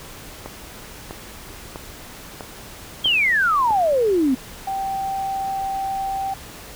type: click train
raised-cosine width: 1 ms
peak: -17 dBFS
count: 6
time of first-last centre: 0.46-3.707 s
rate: 1.54 Hz
type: exponential sweep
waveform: sine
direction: down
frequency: 3280 to 246.9 Hz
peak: -15 dBFS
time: 3.04-4.35 s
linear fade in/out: 10 ms
type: tone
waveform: sine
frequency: 778 Hz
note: G5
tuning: 13 cents flat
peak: -22 dBFS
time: 4.67-6.34 s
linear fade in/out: 5 ms
effects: pink hiss -39 dBFS RMS until 6.75 s